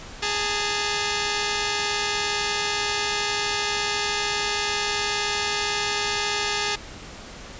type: tone pair together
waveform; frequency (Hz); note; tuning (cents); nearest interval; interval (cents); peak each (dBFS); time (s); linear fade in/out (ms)
5% pulse; 413.9 / 889.8; G#4 / A5; -6 / +19; octave + minor second; 1325; -13 / -15; 0.22-6.76; 10
effects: pink hiss -40 dBFS RMS until 7.59 s + resampled to 16000 Hz